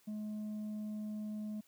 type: tone with tanh clipping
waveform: triangle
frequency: 212.4 Hz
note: G#3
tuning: 39 cents sharp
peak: -39 dBFS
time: 0.07-1.61 s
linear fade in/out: 10 ms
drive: 8 dB
effects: white hiss -69 dBFS RMS until 1.67 s + high-pass 80 Hz 12 dB/octave